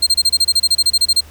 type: tone bursts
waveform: 35% pulse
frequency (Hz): 4186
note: C8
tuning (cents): 0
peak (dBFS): -8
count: 16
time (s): 0.02-1.208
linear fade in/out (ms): 10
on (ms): 48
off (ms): 28
effects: added 74 Hz sine -39 dBFS peak until 1.3 s + pink hiss -44 dBFS RMS until 1.3 s